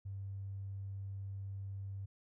triangle tone with tanh clipping, 98 Hz, G2, in tune, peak -40 dBFS, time 0.05-2.06 s, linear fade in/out 10 ms, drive 2 dB, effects none

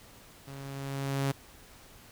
sawtooth tone with level ramp, 137.5 Hz, C#3, 14 cents flat, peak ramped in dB -39 to -22 dBFS, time 0.47-1.32 s, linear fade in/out 10 ms, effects pink hiss -54 dBFS RMS until 2.11 s

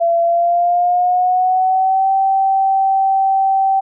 sine tone with pitch glide, 678 to 774.3 Hz, E5 to G5, +49 to -22 cents, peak -11 dBFS, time 0-3.81 s, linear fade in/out 20 ms, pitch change +229 cents, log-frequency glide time 0.21-2.11 s, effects none

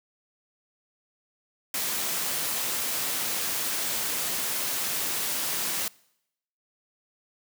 white high-pass noise, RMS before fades -29 dBFS, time 1.74-5.88 s, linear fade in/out 2 ms, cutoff 130 Hz, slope 12 dB/octave, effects noise-tail reverb RT60 0.8 s tail -24 dB re dry

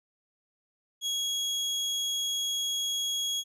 30% pulse tone, 3317 Hz, G#7, 3 cents flat, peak -25 dBFS, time 1.01-3.44 s, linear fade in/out 50 ms, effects resampled to 32000 Hz

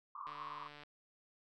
pink band-pass noise, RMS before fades -47 dBFS, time 0.15-0.68 s, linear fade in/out 5 ms, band 1000 to 1200 Hz, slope 96 dB/octave
click train, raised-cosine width 0.3 ms, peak -37 dBFS, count 84, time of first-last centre 0.27-0.835 s, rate 147 Hz
effects none

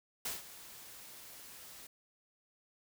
white noise with ADSR envelope, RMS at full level -37 dBFS, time 0.25-1.87 s, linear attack 5 ms, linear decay 160 ms, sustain -15 dB, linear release 5 ms, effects none

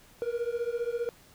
triangle beating tone pair, 466.2 / 481.2 Hz, A#4 / B4, 0 / -45 cents, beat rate 15 Hz, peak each -30 dBFS, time 0.22-1.09 s, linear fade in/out 0 ms, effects pink hiss -57 dBFS RMS until 1.34 s

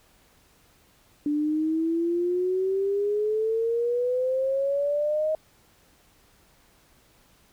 sine exponential sweep, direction up, 292.1 to 630 Hz, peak -22 dBFS, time 1.26-5.35 s, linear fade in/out 2 ms, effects pink hiss -60 dBFS RMS until 7.52 s

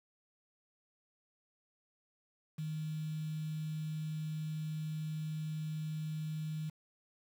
sine tone with quantisation, 155.56 Hz, D#3, in tune, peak -36 dBFS, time 2.58-6.7 s, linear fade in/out 10 ms, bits 9, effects none

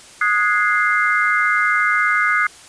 sine chord, Ab dominant seventh, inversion second, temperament equal with one note detuned, 1244.5 / 1461.3 / 1661.2 / 2093 Hz, Eb6 / Gb6 / Ab6 / C7, 0 / -22 / 0 / 0 cents, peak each -19 / -19 / -22 / -19 dBFS, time 0.21-2.47 s, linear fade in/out 5 ms, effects white hiss -42 dBFS RMS until 2.68 s + resampled to 22050 Hz

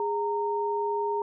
sine tone pair together, 411.8 / 922.6 Hz, G#4 / A#5, -15 / -18 cents, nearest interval octave + major second, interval 1397 cents, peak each -28 dBFS, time 0-1.22 s, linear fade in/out 2 ms, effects none

